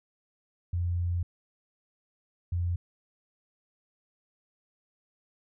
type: tone bursts at uneven times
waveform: sine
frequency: 87.31 Hz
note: F2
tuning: in tune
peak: -26 dBFS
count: 2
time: 0.73-1.23 / 2.52-2.76 s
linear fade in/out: 5 ms
effects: none